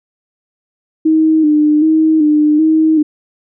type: tone with vibrato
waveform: sine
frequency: 308.5 Hz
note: D#4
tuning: 15 cents flat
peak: -7 dBFS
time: 1.05-3.03 s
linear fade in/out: 10 ms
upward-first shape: square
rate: 1.3 Hz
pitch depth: 42 cents each way
effects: none